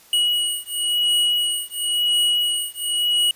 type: beating tone pair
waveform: square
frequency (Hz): 2912 / 2912.96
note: F#7 / F#7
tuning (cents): -28 / -28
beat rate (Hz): 0.96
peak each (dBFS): -22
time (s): 0.13-3.31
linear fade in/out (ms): 2
effects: white hiss -50 dBFS RMS until 3.35 s + resampled to 32000 Hz